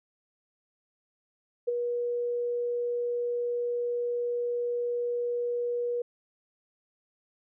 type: tone with ADSR envelope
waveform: sine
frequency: 481.4 Hz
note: B4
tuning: 44 cents flat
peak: -22 dBFS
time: 1.67-6.02 s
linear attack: 16 ms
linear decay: 15 ms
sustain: -5 dB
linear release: 5 ms
effects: none